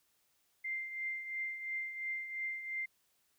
sine tone with tremolo, 2093 Hz, C7, in tune, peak -34 dBFS, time 0.64-2.86 s, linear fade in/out 10 ms, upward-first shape triangle, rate 2.9 Hz, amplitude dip 65%, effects white hiss -75 dBFS RMS until 3.38 s

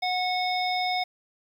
harmonic tone, 732 Hz, F#5, 19 cents flat, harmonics 1 / 3 / 5 / 7, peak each -26 / -31 / -33 / -34 dBFS, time 0.02-1.04 s, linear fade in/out 10 ms, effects 9-bit

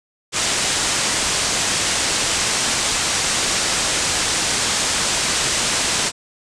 white low-pass noise, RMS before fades -20 dBFS, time 0.32-6.12 s, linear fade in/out 50 ms, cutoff 8800 Hz, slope 48 dB/octave, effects none

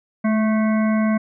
harmonic tone with a mistuned harmonic, 218.9 Hz, A3, 9 cents flat, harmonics 1 / 3 / 5 / 7 / 9 / 10, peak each -16 / -26 / -30 / -33 / -35 / -36 dBFS, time 0.24-1.18 s, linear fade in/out 10 ms, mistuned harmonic 1, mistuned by -21 cents, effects none

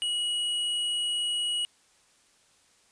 sine tone with hard clipping, 2911 Hz, F#7, 29 cents flat, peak -28 dBFS, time 0.02-1.65 s, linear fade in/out 0 ms, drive 10 dB, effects white hiss -63 dBFS RMS until 2.91 s + resampled to 22050 Hz

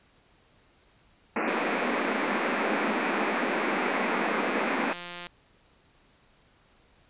pink band-pass noise, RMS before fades -28 dBFS, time 1.36-4.93 s, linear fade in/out 2 ms, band 200 to 2600 Hz, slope 96 dB/octave
click train, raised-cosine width 0.2 ms, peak -21 dBFS, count 664, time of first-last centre 1.48-5.269 s, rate 175 Hz
effects pink hiss -62 dBFS RMS until 7.09 s + resampled to 8000 Hz

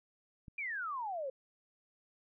click, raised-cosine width 5 ms, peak -37 dBFS, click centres 0.482 s
sine exponential sweep, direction down, 2433 to 511 Hz, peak -36 dBFS, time 0.58-1.3 s, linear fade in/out 5 ms
effects none

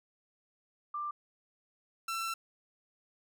sine / sawtooth tone pair in turn, 1185 / 1342.5 Hz, D6 / E6, +15 / +31 cents, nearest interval major second, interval 216 cents, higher second, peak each -34 / -30 dBFS, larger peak second, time 0.94-1.11 / 2.08-2.34 s, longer second, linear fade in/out 5 ms, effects none

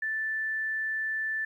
sine tone, 1760 Hz, A6, in tune, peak -28 dBFS, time 0.02-1.45 s, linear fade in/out 5 ms, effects 11-bit

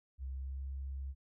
sine tone with pitch glide, 66.1 to 67.61 Hz, C2 to C#2, +18 to -43 cents, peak -38 dBFS, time 0.18-1.15 s, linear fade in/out 50 ms, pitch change +39 cents, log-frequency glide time 0.3-0.63 s, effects none

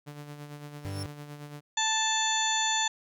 sawtooth tone with tremolo, 146.7 Hz, D3, 2 cents flat, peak -35 dBFS, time 0.06-1.61 s, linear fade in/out 20 ms, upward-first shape sine, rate 8.9 Hz, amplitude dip 50%
sawtooth tone with exponential growth, 5390 Hz, E8, 38 cents sharp, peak -34 dBFS, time 0.77-1.03 s, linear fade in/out 2 ms, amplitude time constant 55 ms
45% pulse tone, 98 Hz, G2, in tune, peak -34 dBFS, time 0.85-1.06 s, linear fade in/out 0 ms
harmonic tone, 880 Hz, A5, in tune, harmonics 1 / 2 / 3 / 4 / 5 / 7 / 8, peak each -30 / -32 / -38 / -30 / -39 / -36 / -32 dBFS, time 1.77-2.88 s, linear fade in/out 5 ms
effects none

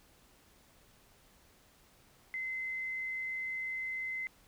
sine tone, 2057 Hz, C7, 30 cents flat, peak -35 dBFS, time 2.34-4.27 s, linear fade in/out 0 ms, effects pink hiss -64 dBFS RMS until 4.47 s

